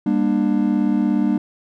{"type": "tone cluster", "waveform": "triangle", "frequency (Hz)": [200.5, 237.5, 297.5], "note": ["G3", "A#3", "D4"], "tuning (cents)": [39, 33, 22], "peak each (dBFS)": -18, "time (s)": [0.06, 1.38], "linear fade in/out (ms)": 5, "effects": []}